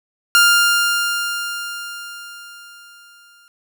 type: tone with exponential decay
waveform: sawtooth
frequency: 1400 Hz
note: F6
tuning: 4 cents sharp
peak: -5 dBFS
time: 0.35-3.48 s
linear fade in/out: 0 ms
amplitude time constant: 680 ms
effects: none